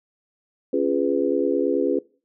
sine chord, C# dominant seventh, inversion none, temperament just, 277.2 / 346.5 / 415.8 / 498.9 Hz, C#4 / E#4 / G#4 / B4, 0 / -14 / +2 / +17 cents, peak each -24 dBFS, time 0.73-1.99 s, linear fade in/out 5 ms, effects noise-tail reverb RT60 0.4 s tail -22 dB re dry

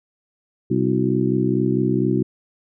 harmonic tone with a mistuned harmonic, 64.4 Hz, C2, 27 cents flat, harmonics 2 / 3 / 4 / 5 / 6, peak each -23 / -23 / -23 / -23 / -23 dBFS, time 0.7-2.23 s, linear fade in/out 10 ms, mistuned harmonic 6, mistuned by -81 cents, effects none

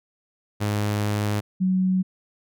sawtooth / sine tone pair in turn, 104.2 / 186.31 Hz, G#2 / F#3, +6 / +12 cents, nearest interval minor seventh, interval 1006 cents, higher second, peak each -18 dBFS, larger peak neither, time 0.6-1.41 / 1.6-2.03 s, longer first, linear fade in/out 20 ms, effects none

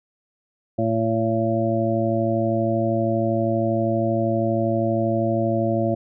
harmonic tone, 112.6 Hz, A2, 40 cents sharp, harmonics 1 / 2 / 3 / 5 / 6, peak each -25 / -25 / -25 / -25 / -25 dBFS, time 0.78-5.95 s, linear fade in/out 10 ms, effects none

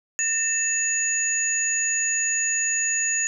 sine tone cluster, 1817 / 2642 / 6800 Hz, A#6 / E7 / G#8, -45 / +3 / +40 cents, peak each -28 / -30 / -22 dBFS, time 0.19-3.27 s, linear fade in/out 0 ms, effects none

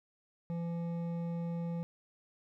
triangle tone with hard clipping, 169.6 Hz, E3, 50 cents sharp, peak -36 dBFS, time 0.5-1.83 s, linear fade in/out 0 ms, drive 13 dB, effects none

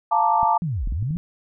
sine chord, Bb major seventh, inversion second, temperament equal, 698.5 / 880 / 932.3 / 1174.7 Hz, F5 / A5 / Bb5 / D6, 0 / 0 / 0 / 0 cents, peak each -24 / -18 / -23 / -24 dBFS, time 0.11-0.58 s, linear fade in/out 10 ms
clicks, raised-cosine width 5 ms, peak -22 dBFS, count 6, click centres 0.431 / 0.874 / 0.923 / 1.026 / 1.108 / 1.161 s
sine linear two-way sweep, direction down then up, 181.2 to 34.65 to 181.2 Hz, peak -22 dBFS, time 0.62-1.17 s, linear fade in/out 0 ms, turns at 0.87 s
effects none

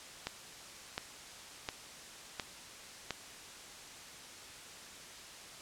click train, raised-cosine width 0.2 ms, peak -18 dBFS, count 5, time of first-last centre 0.27-3.107 s, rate 1.41 Hz, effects white hiss -50 dBFS RMS until 5.61 s + low-pass 8000 Hz 12 dB/octave

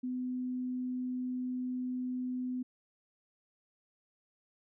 sine tone, 252.2 Hz, B3, 36 cents sharp, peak -33 dBFS, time 0.03-2.63 s, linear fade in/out 10 ms, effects none

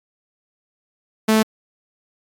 sawtooth tone, 218.8 Hz, A3, 9 cents flat, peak -9 dBFS, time 1.28-1.43 s, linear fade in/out 10 ms, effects AAC 48 kbps

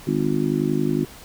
harmonic tone, 51 Hz, G#1, 31 cents flat, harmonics 3 / 4 / 5 / 6 / 7, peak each -25 / -28 / -24 / -25 / -25 dBFS, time 0.07-1.05 s, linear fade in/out 5 ms, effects pink hiss -43 dBFS RMS until 1.24 s

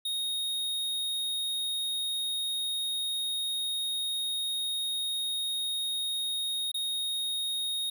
square tone with dropouts, 3729 Hz, A#7, in tune, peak -30 dBFS, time 0.05-7.9 s, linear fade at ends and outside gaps 5 ms, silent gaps 6.717-6.742 s, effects none

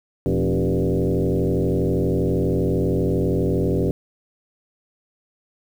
sine tone with frequency modulation, 112.6 Hz, A2, 40 cents sharp, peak -17 dBFS, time 0.26-3.91 s, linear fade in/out 0 ms, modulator 92.5 Hz, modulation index 4.2, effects 8-bit

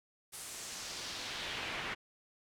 brown noise with band-pass filter sweep, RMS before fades -42 dBFS, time 0.32-1.95 s, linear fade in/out 20 ms, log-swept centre 10000 to 2100 Hz, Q 1.4, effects none

